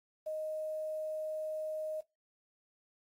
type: tone with quantisation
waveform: sine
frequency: 622.3 Hz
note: D#5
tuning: in tune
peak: -35 dBFS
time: 0.26-2.01 s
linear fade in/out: 10 ms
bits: 10
effects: noise-tail reverb RT60 0.2 s tail -19 dB re dry + AAC 48 kbps